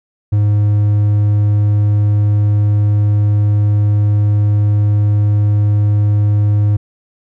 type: tone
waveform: triangle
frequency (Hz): 103.83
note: G#2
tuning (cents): 0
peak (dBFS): -7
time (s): 0.32-6.77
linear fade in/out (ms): 10
effects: none